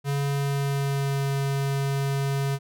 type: tone with pitch glide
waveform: square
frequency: 140.7 to 138.36 Hz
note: C#3 to C#3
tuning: +26 to -3 cents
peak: -24 dBFS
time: 0.04-2.59 s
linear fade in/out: 50 ms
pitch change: -29 cents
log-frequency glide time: 0.22-1.25 s
effects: none